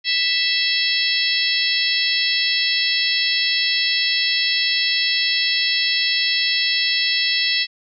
harmonic tone with a mistuned harmonic, 659.3 Hz, E5, in tune, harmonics 3 / 4 / 5 / 6 / 7 / 8, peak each -24 / -24 / -24 / -24 / -24 / -24 dBFS, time 0.04-7.67 s, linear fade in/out 50 ms, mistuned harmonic 7, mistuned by -74 cents, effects none

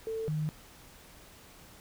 sine tone pair in turn, 445.7 / 153.62 Hz, A4 / D#3, +22 / -22 cents, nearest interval octave + tritone, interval 1844 cents, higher first, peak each -32 / -29 dBFS, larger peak second, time 0.07-0.28 / 0.28-0.49 s, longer neither, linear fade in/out 0 ms, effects pink hiss -54 dBFS RMS until 1.8 s

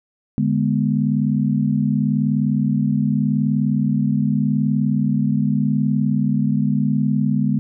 sine chord, G# diminished, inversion second, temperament equal, 146.83 / 207.7 / 246.9 Hz, D3 / G#3 / B3, 0 / 0 / 0 cents, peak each -20 / -19 / -21 dBFS, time 0.38-7.59 s, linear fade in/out 0 ms, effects none

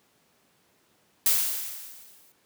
blue noise with exponential decay, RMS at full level -20 dBFS, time 1.26-2.32 s, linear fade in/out 2 ms, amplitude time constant 230 ms, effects pink hiss -65 dBFS RMS until 2.45 s + high-pass 150 Hz 12 dB/octave

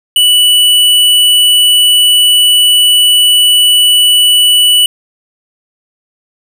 square tone, 2960 Hz, F#7, in tune, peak -5 dBFS, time 0.16-4.86 s, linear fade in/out 2 ms, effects none

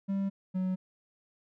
triangle tone pair in turn, 196 / 185.81 Hz, G3 / F#3, 0 / +8 cents, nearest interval minor second, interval 92 cents, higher first, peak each -26 dBFS, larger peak neither, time 0.08-0.3 / 0.54-0.76 s, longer neither, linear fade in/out 20 ms, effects none

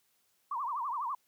sine tone with vibrato, 1046.5 Hz, C6, in tune, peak -32 dBFS, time 0.51-1.15 s, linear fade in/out 5 ms, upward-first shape triangle, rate 12 Hz, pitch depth 260 cents each way, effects white hiss -73 dBFS RMS until 1.27 s + high-pass 80 Hz 12 dB/octave

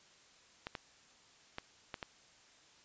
clicks, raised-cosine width 0.3 ms, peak -24 dBFS, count 5, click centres 0.669 / 0.752 / 1.584 / 1.942 / 2.028 s, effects white hiss -63 dBFS RMS until 2.84 s + resampled to 16000 Hz

